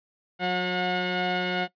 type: tone pair together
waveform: 15% pulse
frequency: 181.3 / 722.7 Hz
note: F#3 / F#5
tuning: -35 / -41 cents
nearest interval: 2 octaves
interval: 2394 cents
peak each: -21 dBFS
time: 0.39-1.68 s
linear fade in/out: 50 ms
effects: noise-tail reverb RT60 0.1 s tail -19 dB re dry + resampled to 11025 Hz